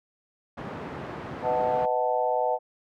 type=band-pass noise; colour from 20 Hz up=pink; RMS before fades=-37 dBFS; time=0.57-1.86 s; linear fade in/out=10 ms; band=130 to 1400 Hz; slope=12 dB/octave
type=chord; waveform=sine; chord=B dominant seventh; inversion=none; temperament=equal with one note detuned; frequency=500.5 / 622.3 / 740 / 880 Hz; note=B4 / D#5 / F#5 / A5; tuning=+23 / 0 / 0 / 0 cents; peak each=-28 dBFS; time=1.42-2.59 s; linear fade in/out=50 ms
effects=none